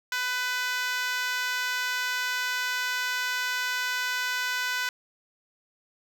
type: tone with high-pass filter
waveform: 5% pulse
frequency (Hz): 500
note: B4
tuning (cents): +21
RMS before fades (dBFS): -29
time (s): 0.12-4.89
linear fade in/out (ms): 2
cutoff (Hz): 1300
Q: 4.9
effects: none